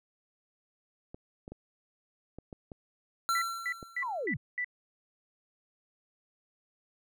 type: clicks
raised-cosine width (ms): 2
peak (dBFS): -30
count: 7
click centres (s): 1.145 / 1.479 / 1.52 / 2.386 / 2.528 / 2.718 / 3.828
type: tone with exponential decay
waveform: square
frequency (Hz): 1355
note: E6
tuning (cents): +47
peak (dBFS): -26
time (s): 3.29-4.26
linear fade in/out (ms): 0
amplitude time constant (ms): 210
type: tone bursts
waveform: sine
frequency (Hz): 1975.5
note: B6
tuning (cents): 0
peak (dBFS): -30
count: 5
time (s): 3.35-4.645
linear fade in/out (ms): 2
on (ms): 67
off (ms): 240
type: linear sweep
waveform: sine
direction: down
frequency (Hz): 1108.7 to 92.5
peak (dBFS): -32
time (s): 4.02-4.37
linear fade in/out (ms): 10
effects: none